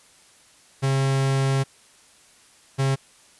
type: tone pair in turn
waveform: 45% pulse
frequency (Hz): 135.2 / 135.2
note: C#3 / C#3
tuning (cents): -43 / -43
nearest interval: unison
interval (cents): 0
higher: neither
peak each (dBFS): -19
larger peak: neither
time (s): 0.82-1.64 / 2.78-2.96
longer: first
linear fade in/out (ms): 20
effects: white hiss -54 dBFS RMS until 3.39 s + resampled to 24000 Hz